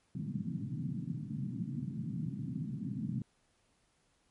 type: band-pass noise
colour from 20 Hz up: pink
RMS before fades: -38 dBFS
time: 0.15-3.22 s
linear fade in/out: 2 ms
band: 120 to 260 Hz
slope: 48 dB/octave
effects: pink hiss -73 dBFS RMS until 4.3 s + MP3 48 kbps